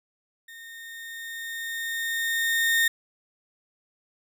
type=tone with level ramp; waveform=35% pulse; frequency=1836 Hz; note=A#6; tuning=27 cents flat; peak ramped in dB=-41 to -17 dBFS; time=0.48-2.88 s; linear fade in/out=5 ms; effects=none